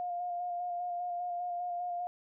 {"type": "tone with vibrato", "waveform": "sine", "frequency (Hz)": 707, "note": "F5", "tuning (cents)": 21, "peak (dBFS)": -33, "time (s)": [0, 2.07], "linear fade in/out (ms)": 0, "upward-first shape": "square", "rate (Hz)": 5, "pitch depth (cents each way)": 17, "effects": []}